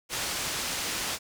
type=low-pass noise; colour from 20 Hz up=white; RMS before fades=-32 dBFS; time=0.09-1.19 s; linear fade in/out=50 ms; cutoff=7300 Hz; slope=12 dB/octave; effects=none